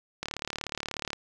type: click train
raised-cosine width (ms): 0.2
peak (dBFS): -15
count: 34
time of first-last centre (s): 0.23-1.132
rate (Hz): 36.6
effects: none